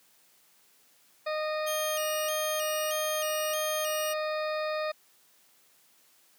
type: harmonic tone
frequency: 616 Hz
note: D#5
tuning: 17 cents flat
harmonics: 1 / 2 / 3 / 4 / 6 / 7 / 8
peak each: -30 / -36 / -40 / -42 / -46 / -47 / -48 dBFS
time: 1.26-4.92 s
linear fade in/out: 10 ms
type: tone with vibrato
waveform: 10% pulse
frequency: 3021 Hz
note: F#7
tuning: 35 cents sharp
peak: -26 dBFS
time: 1.66-4.14 s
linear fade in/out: 20 ms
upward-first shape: square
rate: 1.6 Hz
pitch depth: 97 cents each way
effects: white hiss -63 dBFS RMS until 6.38 s + high-pass 150 Hz 12 dB/octave